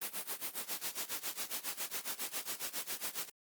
white noise with tremolo, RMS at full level -37 dBFS, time 0.01-3.3 s, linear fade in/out 10 ms, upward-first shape sine, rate 7.3 Hz, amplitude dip 90%, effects high-pass 200 Hz 12 dB/octave + Opus 32 kbps

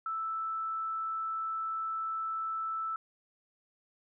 sine tone, 1318.5 Hz, E6, in tune, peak -32 dBFS, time 0.06-2.96 s, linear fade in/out 2 ms, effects none

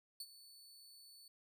sawtooth tone with ADSR envelope, 4466 Hz, C#8, 12 cents sharp, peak -40 dBFS, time 0.2-1.28 s, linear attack 4 ms, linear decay 50 ms, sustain -15 dB, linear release 3 ms, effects none

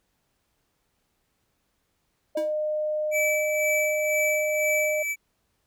sine tone, 610 Hz, D#5, 34 cents flat, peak -24 dBFS, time 2.35-5.03 s, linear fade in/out 10 ms
square tone with exponential decay, 321.7 Hz, E4, 42 cents flat, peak -28 dBFS, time 2.37-2.55 s, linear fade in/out 5 ms, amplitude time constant 38 ms
square tone with tremolo, 2308 Hz, D7, 31 cents flat, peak -23 dBFS, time 3.11-5.16 s, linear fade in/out 50 ms, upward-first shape sine, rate 2 Hz, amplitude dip 50%
effects pink hiss -73 dBFS RMS until 5.66 s

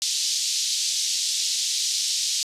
white band-pass noise, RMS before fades -25 dBFS, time 0.02-2.43 s, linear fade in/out 0 ms, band 3600 to 6700 Hz, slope 24 dB/octave, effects resampled to 32000 Hz

